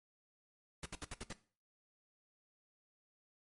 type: noise bursts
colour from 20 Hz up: pink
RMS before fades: -44 dBFS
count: 6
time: 0.83-1.328 s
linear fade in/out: 2 ms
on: 28 ms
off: 66 ms
effects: noise-tail reverb RT60 0.4 s tail -17 dB re dry + MP3 48 kbps